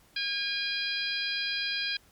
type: harmonic tone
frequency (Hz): 812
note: G#5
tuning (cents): -39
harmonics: 2 / 3 / 4 / 5 / 6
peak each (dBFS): -35 / -35 / -35 / -35 / -35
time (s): 0.16-1.97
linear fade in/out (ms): 5
effects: pink hiss -61 dBFS RMS until 2.11 s + MP3 96 kbps